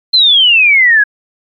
sine exponential sweep, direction down, 4186 to 1629 Hz, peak -4 dBFS, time 0.13-1.04 s, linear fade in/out 10 ms, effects MP3 96 kbps

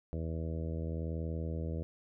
harmonic tone, 81 Hz, E2, 30 cents flat, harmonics 1 / 2 / 3 / 4 / 5 / 6 / 7 / 8, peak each -36 / -40 / -46 / -46 / -49 / -46 / -50 / -54 dBFS, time 0.13-1.83 s, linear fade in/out 0 ms, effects none

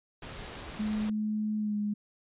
pink noise, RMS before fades -42 dBFS, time 0.22-1.1 s, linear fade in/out 5 ms
sine tone with pitch glide, 213.5 to 207.9 Hz, G#3 to G#3, +48 to +2 cents, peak -28 dBFS, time 0.79-1.94 s, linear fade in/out 10 ms, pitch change -46 cents, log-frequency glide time 1.58-1.76 s
effects resampled to 8000 Hz

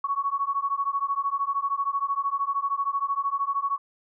sine beating tone pair, 1108.7 / 1121.7 Hz, C#6 / C#6, 0 / +20 cents, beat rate 13 Hz, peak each -27 dBFS, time 0.04-3.78 s, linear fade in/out 5 ms, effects none

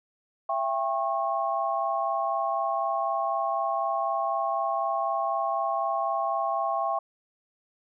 sine tone cluster, 669 / 793 / 1090 Hz, E5 / G5 / C#6, +25 / +20 / -29 cents, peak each -29 dBFS, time 0.49-6.99 s, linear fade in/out 5 ms, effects none

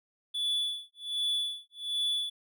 triangle tone with tremolo, 3447 Hz, A7, 36 cents flat, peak -25 dBFS, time 0.34-2.3 s, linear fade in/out 10 ms, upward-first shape sine, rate 1.3 Hz, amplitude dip 100%, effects none

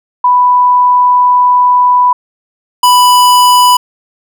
sine / square tone pair in turn, 990 / 990 Hz, B5 / B5, +4 / +4 cents, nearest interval unison, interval 0 cents, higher neither, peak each -4 dBFS, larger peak neither, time 0.24-2.13 / 2.83-3.77 s, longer first, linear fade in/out 5 ms, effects none

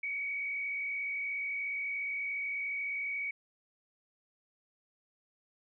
sine tone with frequency modulation, 2257 Hz, C#7, 31 cents sharp, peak -33 dBFS, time 0.03-3.31 s, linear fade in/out 5 ms, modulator 48.4 Hz, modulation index 1, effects none

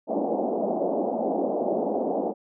white band-pass noise, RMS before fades -26 dBFS, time 0.07-2.34 s, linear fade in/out 50 ms, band 200 to 750 Hz, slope 48 dB/octave, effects none

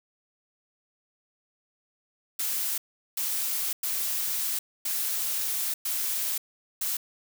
blue noise bursts at uneven times, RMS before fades -29 dBFS, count 6, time 2.39-2.78 / 3.17-3.73 / 3.83-4.59 / 4.85-5.74 / 5.85-6.38 / 6.81-6.97 s, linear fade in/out 5 ms, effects none

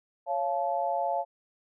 sine chord, Db augmented, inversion none, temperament just, 554.4 / 693 / 866.2 Hz, Db5 / F5 / A5, 0 / -14 / -27 cents, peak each -32 / -29 / -31 dBFS, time 0.26-1.25 s, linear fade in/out 50 ms, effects none

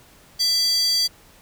square tone with high-pass filter, 665 Hz, E5, 15 cents sharp, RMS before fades -20 dBFS, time 0.39-1.08 s, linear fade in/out 20 ms, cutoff 4600 Hz, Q 6.7, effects pink hiss -51 dBFS RMS until 1.41 s

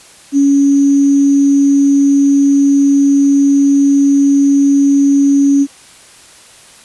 sine tone with sample-and-hold, 279.9 Hz, C#4, 17 cents sharp, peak -6 dBFS, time 0.32-5.67 s, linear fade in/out 50 ms, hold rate 6300 Hz, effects white hiss -40 dBFS RMS until 6.84 s + resampled to 24000 Hz

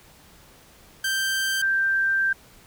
sawtooth / sine tone pair in turn, 1568 / 1574 Hz, G6 / G6, 0 / +7 cents, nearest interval unison, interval 7 cents, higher second, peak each -19 dBFS, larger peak neither, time 1.04-1.62 / 1.62-2.33 s, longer second, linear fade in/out 5 ms, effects pink hiss -52 dBFS RMS until 2.66 s

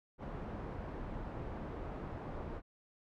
pink low-pass noise, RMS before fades -43 dBFS, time 0.18-2.62 s, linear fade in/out 50 ms, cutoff 990 Hz, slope 12 dB/octave, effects none

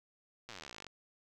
slowing click train, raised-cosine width 0.2 ms, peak -29 dBFS, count 28, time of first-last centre 0.49-0.867 s, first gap 8 ms, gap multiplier 1.04, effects none

